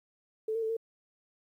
sine tone with pitch steps, 438 / 454.6 / 441.7 / 453.5 Hz, A4 / A#4 / A4 / A#4, -8 / -43 / +7 / -48 cents, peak -29 dBFS, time 0.48-0.768 s, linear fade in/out 5 ms, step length 72 ms, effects 11-bit

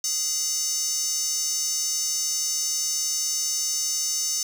square tone with high-pass filter, 414.9 Hz, G#4, 2 cents flat, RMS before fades -26 dBFS, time 0.04-4.43 s, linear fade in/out 2 ms, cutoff 6000 Hz, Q 6, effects 8-bit

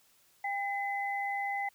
sine tone pair together, 800 / 2029 Hz, G5 / B6, +35 / +46 cents, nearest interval octave + major third, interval 1611 cents, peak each -33 / -35 dBFS, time 0.44-1.69 s, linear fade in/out 5 ms, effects white hiss -66 dBFS RMS until 1.74 s

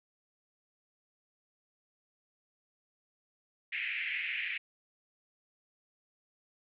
white band-pass noise, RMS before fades -36 dBFS, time 3.72-4.58 s, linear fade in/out 10 ms, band 1900 to 2600 Hz, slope 48 dB/octave, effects none

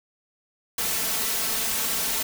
white noise with comb filter, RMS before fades -26 dBFS, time 0.78-2.23 s, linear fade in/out 5 ms, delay 4.5 ms, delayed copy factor +0.6, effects none

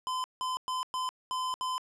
square tone bursts at uneven times, 1022 Hz, C6, 41 cents flat, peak -31 dBFS, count 6, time 0.07-0.24 / 0.41-0.57 / 0.68-0.83 / 0.94-1.09 / 1.31-1.54 / 1.61-1.78 s, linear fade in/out 0 ms, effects low-pass 9000 Hz 12 dB/octave

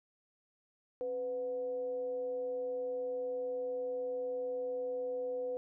sine tone with frequency modulation, 500 Hz, B4, 21 cents sharp, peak -34 dBFS, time 1.01-5.57 s, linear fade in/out 0 ms, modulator 229 Hz, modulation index 0.25, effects none

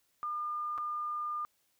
sine tone with dropouts, 1207 Hz, D6, 47 cents sharp, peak -33 dBFS, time 0.23-1.45 s, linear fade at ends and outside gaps 0 ms, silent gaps 0.778-0.783 s, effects white hiss -74 dBFS RMS until 1.79 s

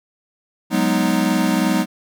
square chord, G# minor seventh, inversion third, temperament equal, 185 / 207.7 / 246.9 / 311.1 Hz, F#3 / G#3 / B3 / D#4, 0 / 0 / 0 / 0 cents, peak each -22 dBFS, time 0.7-1.86 s, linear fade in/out 50 ms, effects none

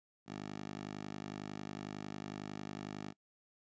10% pulse tone with high-pass filter, 51 Hz, G#1, 31 cents flat, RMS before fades -45 dBFS, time 0.26-3.14 s, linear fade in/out 50 ms, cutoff 190 Hz, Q 0.98, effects noise-tail reverb RT60 0.1 s tail -24 dB re dry + resampled to 16000 Hz

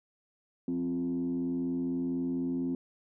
sine tone with frequency modulation, 261.6 Hz, C4, in tune, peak -28 dBFS, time 0.68-2.75 s, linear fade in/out 2 ms, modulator 84.1 Hz, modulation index 0.69, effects tanh soft clip ceiling -24 dBFS

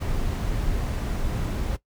brown noise, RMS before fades -26 dBFS, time 0-1.77 s, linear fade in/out 20 ms, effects noise-tail reverb RT60 0.1 s tail -17 dB re dry

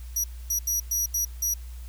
sawtooth tone bursts at uneven times, 5800 Hz, F#8, 35 cents flat, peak -21 dBFS, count 6, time 0.16-0.24 / 0.5-0.59 / 0.67-0.8 / 0.91-1.06 / 1.14-1.25 / 1.42-1.54 s, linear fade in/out 5 ms, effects added 60 Hz sine -36 dBFS peak until 1.88 s + white hiss -54 dBFS RMS until 1.88 s

